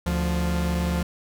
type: tone pair together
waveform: 45% pulse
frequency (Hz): 73.41 / 174.61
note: D2 / F3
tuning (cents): 0 / 0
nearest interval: octave + minor third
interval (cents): 1500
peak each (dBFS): -25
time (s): 0.06-1.03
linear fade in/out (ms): 5
effects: none